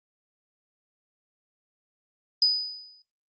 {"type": "tone with exponential decay", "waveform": "sine", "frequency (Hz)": 4978, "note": "D#8", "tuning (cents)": 0, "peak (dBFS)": -15, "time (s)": [2.42, 3.02], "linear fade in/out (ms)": 2, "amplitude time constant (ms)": 130, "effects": ["noise-tail reverb RT60 0.2 s tail -21 dB re dry", "Opus 24 kbps"]}